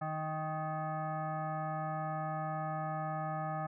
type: tone with frequency modulation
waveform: sine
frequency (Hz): 312.9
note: D#4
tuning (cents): +10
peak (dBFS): -34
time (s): 0.01-3.67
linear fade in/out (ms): 10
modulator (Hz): 469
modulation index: 2.1
effects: none